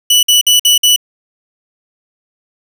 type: tone bursts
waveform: sawtooth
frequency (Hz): 2960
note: F#7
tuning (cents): 0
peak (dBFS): -3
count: 5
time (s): 0.1-0.962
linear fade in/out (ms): 5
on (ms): 130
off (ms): 53
effects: none